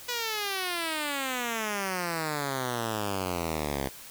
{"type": "exponential sweep", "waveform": "5% pulse", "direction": "down", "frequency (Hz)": [493.9, 65.8], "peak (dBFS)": -18, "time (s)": [0.08, 3.89], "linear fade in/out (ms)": 10, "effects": ["white hiss -46 dBFS RMS until 4.1 s"]}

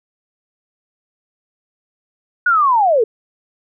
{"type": "linear sweep", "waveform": "sine", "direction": "down", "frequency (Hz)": [1480, 415.3], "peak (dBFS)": -10, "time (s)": [2.46, 3.04], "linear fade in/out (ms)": 5, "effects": []}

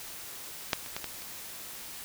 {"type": "clicks", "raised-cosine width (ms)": 0.2, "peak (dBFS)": [-7, -26, -16, -17, -28], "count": 5, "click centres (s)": [0.732, 0.862, 0.965, 1.043, 1.221], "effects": ["white hiss -43 dBFS RMS until 2.04 s"]}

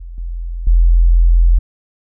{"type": "tone with level steps", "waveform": "sine", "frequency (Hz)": 42.51, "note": "F1", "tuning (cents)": -46, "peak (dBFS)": [-27, -20, -6], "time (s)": [0, 1.59], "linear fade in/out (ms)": 10, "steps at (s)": [0.18, 0.67], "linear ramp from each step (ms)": 2, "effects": []}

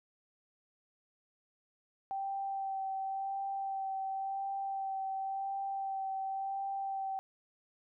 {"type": "tone with vibrato", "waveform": "sine", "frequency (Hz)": 778, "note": "G5", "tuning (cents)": -13, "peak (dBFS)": -34, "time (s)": [2.11, 7.19], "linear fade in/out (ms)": 0, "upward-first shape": "sine", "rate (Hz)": 0.93, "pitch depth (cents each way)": 15, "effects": []}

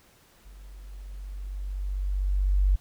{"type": "tone with level ramp", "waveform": "sine", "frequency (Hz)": 47.87, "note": "G1", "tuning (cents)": -40, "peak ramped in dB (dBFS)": [-44, -17], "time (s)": [0.45, 2.76], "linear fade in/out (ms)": 10, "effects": ["pink hiss -59 dBFS RMS until 2.8 s"]}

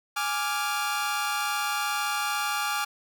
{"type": "chord", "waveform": "sawtooth", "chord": "D diminished", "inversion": "second", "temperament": "equal", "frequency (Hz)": [830.6, 1174.7, 1396.9], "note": ["Ab5", "D6", "F6"], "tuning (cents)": [0, 0, 0], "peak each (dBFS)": -27, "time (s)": [0.16, 2.85], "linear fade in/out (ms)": 10, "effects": []}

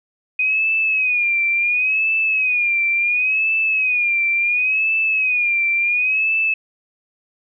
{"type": "tone with vibrato", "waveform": "sine", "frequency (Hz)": 2489, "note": "D#7", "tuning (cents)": 0, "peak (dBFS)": -15, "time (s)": [0.39, 6.54], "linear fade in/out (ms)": 5, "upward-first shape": "sine", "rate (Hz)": 0.71, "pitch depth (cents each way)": 99, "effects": []}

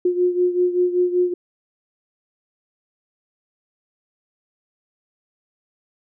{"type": "beating tone pair", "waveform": "sine", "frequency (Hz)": [357.1, 362.3], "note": ["F4", "F#4"], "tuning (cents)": [39, -36], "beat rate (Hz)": 5.2, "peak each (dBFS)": [-17, -22], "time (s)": [0.05, 1.34], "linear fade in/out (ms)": 5, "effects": []}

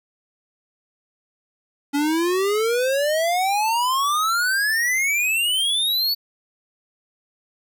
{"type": "exponential sweep", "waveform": "square", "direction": "up", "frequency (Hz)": [280.3, 4517], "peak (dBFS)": -19, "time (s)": [1.93, 6.15], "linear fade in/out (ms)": 20, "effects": ["10-bit"]}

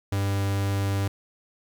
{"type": "tone", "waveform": "45% pulse", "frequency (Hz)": 99, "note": "G2", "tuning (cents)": 18, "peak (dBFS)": -23, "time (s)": [0.12, 1.08], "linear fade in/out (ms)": 5, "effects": ["10-bit"]}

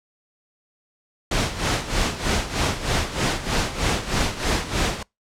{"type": "noise with tremolo", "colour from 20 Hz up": "pink", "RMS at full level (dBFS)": -20, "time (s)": [1.31, 5.03], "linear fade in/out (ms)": 5, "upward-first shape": "sine", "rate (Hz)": 3.2, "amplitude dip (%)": 75, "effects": ["noise-tail reverb RT60 0.2 s tail -26 dB re dry", "low-pass 7000 Hz 12 dB/octave"]}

